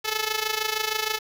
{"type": "tone with amplitude modulation", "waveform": "5% pulse", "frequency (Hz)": 433.7, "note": "A4", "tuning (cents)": -25, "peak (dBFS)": -10, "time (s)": [0.04, 1.19], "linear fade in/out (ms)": 20, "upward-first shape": "sine", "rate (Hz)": 26.4, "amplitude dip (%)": 75, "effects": ["8-bit"]}